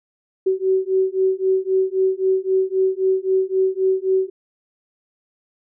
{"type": "beating tone pair", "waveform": "sine", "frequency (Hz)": [377.1, 380.9], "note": ["F#4", "G4"], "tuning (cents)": [33, -50], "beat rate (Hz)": 3.8, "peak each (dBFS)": -19, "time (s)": [0.46, 4.3], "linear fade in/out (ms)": 10, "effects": []}